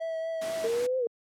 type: tone with vibrato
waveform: triangle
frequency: 651 Hz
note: E5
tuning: 22 cents flat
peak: -28 dBFS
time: 0-0.68 s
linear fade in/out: 20 ms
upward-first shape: triangle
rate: 4.2 Hz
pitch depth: 17 cents each way
type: noise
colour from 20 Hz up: pink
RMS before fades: -39 dBFS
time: 0.41-0.87 s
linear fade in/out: 10 ms
type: exponential two-way sweep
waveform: sine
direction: up then down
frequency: 449.7 to 523.3 to 449.7 Hz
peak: -25 dBFS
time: 0.64-1.07 s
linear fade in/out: 2 ms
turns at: 0.98 s
effects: high-pass 200 Hz 12 dB/octave + low-pass 11000 Hz 12 dB/octave